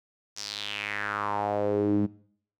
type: tone with band-pass filter sweep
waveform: sawtooth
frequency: 103.2 Hz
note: G#2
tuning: 10 cents flat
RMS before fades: -29 dBFS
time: 0.36-2.07 s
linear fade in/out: 20 ms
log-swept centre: 5800 to 240 Hz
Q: 4.1
effects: noise-tail reverb RT60 0.6 s tail -20 dB re dry